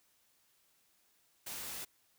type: noise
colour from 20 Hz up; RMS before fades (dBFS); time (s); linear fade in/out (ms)
white; -43; 1.46-1.85; 10
effects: white hiss -72 dBFS RMS until 2.18 s